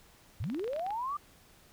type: linear sweep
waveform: sine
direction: up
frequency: 73.42 to 1208 Hz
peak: -32 dBFS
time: 0.4-1.17 s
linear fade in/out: 5 ms
type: clicks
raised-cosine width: 0.3 ms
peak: -29 dBFS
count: 11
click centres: 0.441 / 0.5 / 0.546 / 0.595 / 0.643 / 0.678 / 0.733 / 0.763 / 0.795 / 0.865 / 0.906 s
effects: pink hiss -60 dBFS RMS until 1.72 s